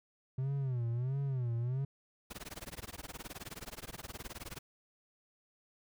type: tone with vibrato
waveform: triangle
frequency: 127.5 Hz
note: C3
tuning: 44 cents flat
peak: -30 dBFS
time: 0.38-1.85 s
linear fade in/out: 5 ms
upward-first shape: sine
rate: 1.5 Hz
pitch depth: 160 cents each way
type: noise with tremolo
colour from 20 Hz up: pink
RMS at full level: -43 dBFS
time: 2.3-4.59 s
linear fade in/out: 10 ms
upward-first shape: sine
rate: 19 Hz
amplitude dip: 100%
effects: none